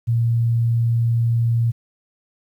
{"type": "tone", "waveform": "sine", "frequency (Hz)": 116.54, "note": "A#2", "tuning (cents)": 0, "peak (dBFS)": -15, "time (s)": [0.07, 1.72], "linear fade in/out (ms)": 20, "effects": ["9-bit"]}